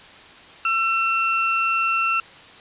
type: tone pair together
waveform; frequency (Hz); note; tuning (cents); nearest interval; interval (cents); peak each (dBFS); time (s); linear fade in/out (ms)
sine; 1339 / 2700; E6 / E7; +27 / +41; octave; 1214; -21; 0.65-2.2; 2
effects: white hiss -44 dBFS RMS until 2.6 s + resampled to 8000 Hz